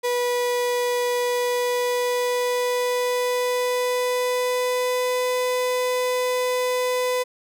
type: tone with pitch glide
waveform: 35% pulse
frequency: 489 to 501 Hz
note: B4 to B4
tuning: -17 to +25 cents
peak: -19 dBFS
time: 0.03-7.24 s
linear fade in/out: 20 ms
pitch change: +42 cents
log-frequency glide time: 1.11-5.3 s
effects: none